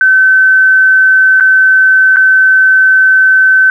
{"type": "tone with dropouts", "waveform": "sine", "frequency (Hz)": 1530, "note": "G6", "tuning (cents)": -42, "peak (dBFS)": -3, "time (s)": [0.01, 3.7], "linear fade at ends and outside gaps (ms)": 1, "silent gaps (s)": [[1.4, 1.407], [2.161, 2.168]], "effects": ["7-bit"]}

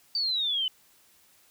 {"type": "exponential sweep", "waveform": "sine", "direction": "down", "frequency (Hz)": [4649, 2985], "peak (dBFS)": -25, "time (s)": [0.15, 0.68], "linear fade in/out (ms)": 2, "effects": ["white hiss -61 dBFS RMS until 1.5 s"]}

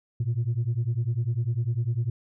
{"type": "beating tone pair", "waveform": "sine", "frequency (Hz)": [112.4, 122.4], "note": ["A2", "B2"], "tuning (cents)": [37, -15], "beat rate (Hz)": 10, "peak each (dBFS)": [-25, -25], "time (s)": [0.2, 2.1], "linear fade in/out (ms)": 5, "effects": ["tanh soft clip ceiling -20 dBFS"]}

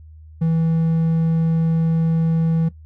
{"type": "tone", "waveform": "triangle", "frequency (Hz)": 163.2, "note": "E3", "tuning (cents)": -17, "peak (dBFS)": -13, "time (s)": [0.41, 2.69], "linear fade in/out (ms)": 10, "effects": ["noise-tail reverb RT60 0.1 s tail -18 dB re dry", "added 78 Hz sine -39 dBFS peak until 2.85 s"]}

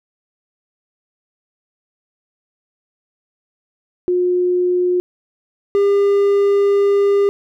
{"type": "tone pair in turn", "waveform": ["sine", "triangle"], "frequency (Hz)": [359.1, 401.6], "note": ["F4", "G4"], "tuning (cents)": [48, 42], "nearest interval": "major second", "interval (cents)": 194, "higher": "second", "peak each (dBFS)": [-13, -9], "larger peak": "second", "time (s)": [[4.08, 5], [5.75, 7.29]], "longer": "second", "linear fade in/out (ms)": 0, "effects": []}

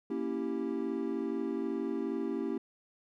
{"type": "chord", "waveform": "triangle", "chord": "A# diminished seventh", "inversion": "none", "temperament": "equal", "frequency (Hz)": [233.1, 277.2, 329.6, 392], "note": ["A#3", "C#4", "E4", "G4"], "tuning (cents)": [0, 0, 0, 0], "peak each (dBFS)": [-36, -35, -35, -35], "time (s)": [0.1, 2.58], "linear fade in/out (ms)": 5, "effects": []}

